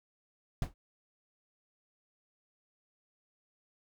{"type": "noise with exponential decay", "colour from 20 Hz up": "brown", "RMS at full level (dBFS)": -27, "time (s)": [0.62, 0.74], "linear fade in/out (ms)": 2, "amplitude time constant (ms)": 24, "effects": []}